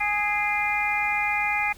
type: harmonic tone with a mistuned harmonic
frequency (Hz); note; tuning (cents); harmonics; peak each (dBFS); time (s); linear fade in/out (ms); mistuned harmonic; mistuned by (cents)
415.3; G#4; 0; 2 / 3 / 4 / 5 / 6; -27 / -34 / -35 / -26 / -27; 0-1.73; 10; 6; -48
effects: added 60 Hz sine -50 dBFS peak until 1.77 s + pink hiss -50 dBFS RMS until 1.77 s